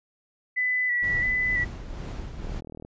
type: tone with vibrato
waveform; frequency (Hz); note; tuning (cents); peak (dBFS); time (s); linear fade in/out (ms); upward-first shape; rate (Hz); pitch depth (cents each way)
sine; 1975.5; B6; 0; -22; 0.56-1.65; 20; square; 1.5; 23
type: noise with tremolo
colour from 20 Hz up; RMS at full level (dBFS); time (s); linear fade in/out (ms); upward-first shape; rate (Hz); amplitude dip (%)
brown; -32; 1.02-2.61; 20; triangle; 2.1; 55
type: click train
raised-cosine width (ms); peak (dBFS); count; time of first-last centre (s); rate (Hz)
2; -28; 18; 2.42-2.849; 39.6
effects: resampled to 16000 Hz